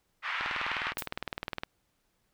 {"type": "band-pass noise", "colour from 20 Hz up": "white", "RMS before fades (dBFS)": -34, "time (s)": [0.22, 0.94], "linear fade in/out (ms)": 50, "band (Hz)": [1000, 2500], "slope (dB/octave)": 24}
{"type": "click train", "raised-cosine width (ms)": 0.3, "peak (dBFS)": -17, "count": 25, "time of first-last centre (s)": [0.41, 1.634], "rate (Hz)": 19.6}
{"type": "noise with exponential decay", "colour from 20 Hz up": "blue", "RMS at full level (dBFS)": -30, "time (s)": [0.98, 1.09], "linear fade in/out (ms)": 5, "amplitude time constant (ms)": 22}
{"effects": ["pink hiss -75 dBFS RMS until 2.33 s"]}